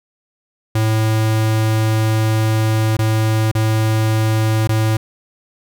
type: tone with dropouts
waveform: square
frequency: 109.9 Hz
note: A2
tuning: 2 cents flat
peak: -14 dBFS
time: 0.75-4.97 s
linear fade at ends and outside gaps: 5 ms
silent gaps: 2.969-2.989 / 3.515-3.55 / 4.674-4.69 s
effects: none